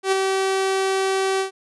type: tone with ADSR envelope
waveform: sawtooth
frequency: 384.2 Hz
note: G4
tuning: 35 cents flat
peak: -11 dBFS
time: 0.03-1.51 s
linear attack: 91 ms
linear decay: 12 ms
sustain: -4 dB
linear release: 110 ms
effects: resampled to 24000 Hz